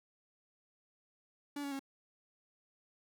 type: tone with pitch steps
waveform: 45% pulse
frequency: 287.7 / 281.1 / 273 Hz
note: D4 / C#4 / C#4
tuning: -36 / +24 / -26 cents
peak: -38 dBFS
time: 1.56-1.794 s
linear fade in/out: 5 ms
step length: 78 ms
effects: none